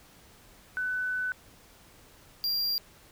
sine / square tone pair in turn, 1500 / 4762 Hz, F#6 / D8, +23 / +23 cents, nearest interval octave + minor sixth, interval 2000 cents, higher second, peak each -28 / -27 dBFS, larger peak second, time 0.77-1.32 / 2.44-2.78 s, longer first, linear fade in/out 0 ms, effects pink hiss -56 dBFS RMS until 3.11 s

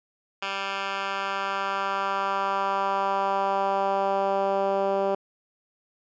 10% pulse tone with band-pass filter sweep, 196 Hz, G3, in tune, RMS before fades -26 dBFS, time 0.42-5.15 s, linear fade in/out 5 ms, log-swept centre 2200 to 520 Hz, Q 1.6, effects resampled to 16000 Hz

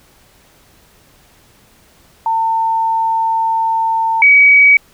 sine tone pair in turn, 900 / 2268 Hz, A5 / C#7, +39 / +39 cents, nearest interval octave + major third, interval 1600 cents, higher second, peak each -12 / -4 dBFS, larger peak second, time 2.26-4.22 / 4.22-4.77 s, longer first, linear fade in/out 2 ms, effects pink hiss -49 dBFS RMS until 4.93 s

